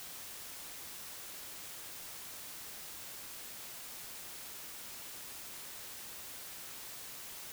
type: silence
effects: white hiss -47 dBFS RMS until 7.52 s